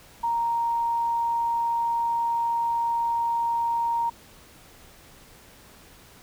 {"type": "tone", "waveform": "sine", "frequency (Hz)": 932.3, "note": "A#5", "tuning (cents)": 0, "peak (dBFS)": -22, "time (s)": [0.23, 4.1], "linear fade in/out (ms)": 10, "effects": ["pink hiss -51 dBFS RMS until 6.22 s"]}